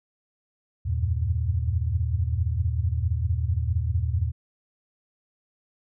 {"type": "tone cluster", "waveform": "sine", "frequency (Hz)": [78.7, 89.6, 94.1, 115.7], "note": ["D#2", "F2", "F#2", "A#2"], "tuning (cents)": [20, 45, 30, -13], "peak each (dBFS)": [-25, -31, -29, -28], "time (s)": [0.85, 4.32], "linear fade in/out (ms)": 20, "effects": []}